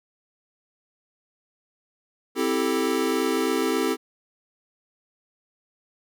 square chord, A minor seventh, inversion first, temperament equal with one note detuned, 261.6 / 328.5 / 392 / 440 Hz, C4 / E4 / G4 / A4, 0 / -6 / 0 / 0 cents, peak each -28 dBFS, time 2.35-3.97 s, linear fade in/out 50 ms, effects none

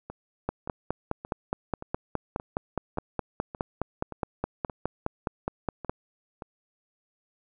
two click trains, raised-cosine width 1 ms, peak -13 / -23 dBFS, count 27 / 12, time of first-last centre 0.49-5.895 / 0.1-6.422 s, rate 4.81 / 1.74 Hz, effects none

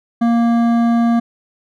sine tone with hard clipping, 233.6 Hz, A#3, 4 cents sharp, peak -13 dBFS, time 0.21-1.2 s, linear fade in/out 10 ms, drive 11 dB, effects none

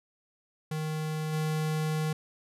square tone with level steps, 155.56 Hz, D#3, in tune, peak -31 / -28 dBFS, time 0.71-2.13 s, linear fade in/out 5 ms, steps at 1.32 s, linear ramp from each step 20 ms, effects resampled to 32000 Hz

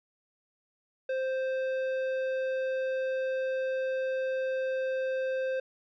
triangle tone with tanh clipping, 523.3 Hz, C5, in tune, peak -30 dBFS, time 1.09-5.6 s, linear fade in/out 5 ms, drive 15 dB, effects none

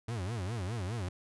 40% pulse tone with vibrato, 103.3 Hz, G#2, 9 cents flat, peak -33 dBFS, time 0.08-1.09 s, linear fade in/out 5 ms, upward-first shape sine, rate 4.9 Hz, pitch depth 270 cents each way, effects resampled to 24000 Hz

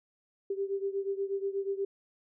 sine beating tone pair, 391.4 / 399.7 Hz, G4 / G4, -3 / +34 cents, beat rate 8.3 Hz, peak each -32 / -35 dBFS, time 0.5-1.85 s, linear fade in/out 5 ms, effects none

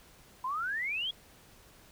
sine exponential sweep, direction up, 987.8 to 3366 Hz, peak -31 dBFS, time 0.44-1.11 s, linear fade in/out 5 ms, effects pink hiss -58 dBFS RMS until 1.91 s

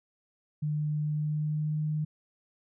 sine tone with pitch glide, 150.6 to 152.97 Hz, D3 to D#3, +44 to -29 cents, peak -27 dBFS, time 0.62-2.05 s, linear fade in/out 10 ms, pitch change +27 cents, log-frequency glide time 1.04-1.81 s, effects none

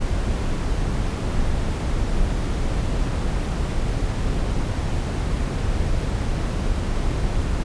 brown noise, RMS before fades -22 dBFS, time 0-7.64 s, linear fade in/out 20 ms, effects resampled to 22050 Hz

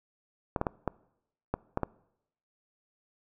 clicks, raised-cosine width 1 ms, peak -14 dBFS, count 7, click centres 0.562 / 0.614 / 0.668 / 0.877 / 1.54 / 1.774 / 1.833 s, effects noise-tail reverb RT60 0.8 s tail -23 dB re dry

